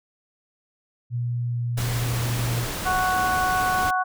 sine tone with pitch glide, 120.4 to 119.64 Hz, B2 to A#2, -44 to +45 cents, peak -23 dBFS, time 1.1-2.68 s, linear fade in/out 50 ms, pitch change -11 cents, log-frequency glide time 1.48-1.58 s
pink noise, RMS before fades -30 dBFS, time 1.77-3.91 s, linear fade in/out 10 ms
harmonic tone, 370 Hz, F#4, in tune, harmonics 2 / 3 / 4, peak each -23 / -25 / -26 dBFS, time 2.85-4.04 s, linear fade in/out 20 ms
effects none

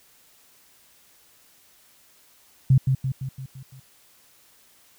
sine tone with echo, 132.3 Hz, C3, 20 cents sharp, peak -12 dBFS, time 2.7-2.78 s, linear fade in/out 5 ms, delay 170 ms, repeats 6, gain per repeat -5 dB, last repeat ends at 3.8 s, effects white hiss -57 dBFS RMS until 4.98 s

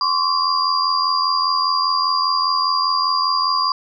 sine tone cluster, 1047 / 1132 / 4802 Hz, C6 / C#6 / D8, +1 / +36 / +38 cents, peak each -20 dBFS, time 0.01-3.72 s, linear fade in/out 2 ms, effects none

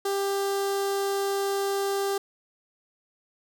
sawtooth tone with notch filter, 395.8 Hz, G4, 17 cents sharp, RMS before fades -27 dBFS, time 0.05-2.18 s, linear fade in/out 5 ms, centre 2300 Hz, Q 1.4, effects none

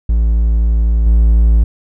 triangle tone with level steps, 56 Hz, A1, 31 cents sharp, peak -7 / -4 dBFS, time 0.09-1.64 s, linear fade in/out 5 ms, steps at 1.06 s, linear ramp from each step 5 ms, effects none

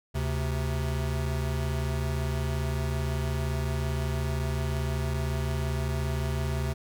square tone pair together, 73.8 / 131.5 Hz, D2 / C3, +9 / +9 cents, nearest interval minor seventh, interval 1000 cents, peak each -30 / -31 dBFS, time 0.14-6.74 s, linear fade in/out 20 ms, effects none

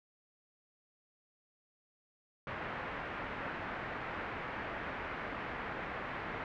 white low-pass noise, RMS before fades -41 dBFS, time 2.47-6.44 s, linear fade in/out 2 ms, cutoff 2000 Hz, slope 24 dB/octave, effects none

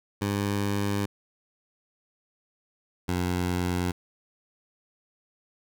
15% pulse tone pair in turn, 101 / 89.57 Hz, G#2 / F2, -48 / +44 cents, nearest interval major second, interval 208 cents, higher first, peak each -19 dBFS, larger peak neither, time 0.21-1.06 / 3.08-3.92 s, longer first, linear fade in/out 10 ms, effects none

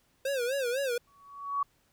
square tone with vibrato, 516 Hz, C5, 24 cents flat, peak -29 dBFS, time 0.25-0.98 s, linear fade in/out 5 ms, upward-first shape sine, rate 4 Hz, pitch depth 150 cents each way
sine tone with exponential growth, 1126 Hz, C#6, 27 cents sharp, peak -24 dBFS, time 1.07-1.63 s, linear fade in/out 5 ms, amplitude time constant 120 ms
effects pink hiss -69 dBFS RMS until 1.92 s

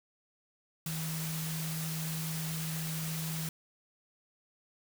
sine tone in noise, 160 Hz, D#3, 49 cents sharp, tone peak -35 dBFS, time 0.86-3.49 s, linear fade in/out 2 ms, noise white, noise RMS -40 dBFS, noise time 0.86-3.49 s, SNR +2 dB, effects none

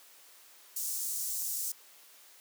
pink high-pass noise, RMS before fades -35 dBFS, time 0.76-1.72 s, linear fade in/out 5 ms, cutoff 6500 Hz, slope 24 dB/octave, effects white hiss -57 dBFS RMS until 2.4 s + high-pass 400 Hz 12 dB/octave

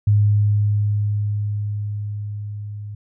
sine tone with level ramp, 103.83 Hz, G#2, in tune, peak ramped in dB -11 to -29 dBFS, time 0.07-2.95 s, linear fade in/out 5 ms, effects none

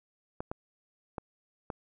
clicks, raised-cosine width 1 ms, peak -21 dBFS, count 4, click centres 0.405 / 0.515 / 1.182 / 1.702 s, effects none

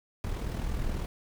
brown noise with amplitude modulation, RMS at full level -30 dBFS, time 0.24-1.06 s, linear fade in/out 0 ms, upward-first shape sine, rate 40 Hz, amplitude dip 50%, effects none

